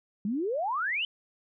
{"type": "exponential sweep", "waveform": "sine", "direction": "up", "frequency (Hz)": [191.6, 3117], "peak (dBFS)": -27, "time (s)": [0.25, 1.05], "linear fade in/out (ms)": 2, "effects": []}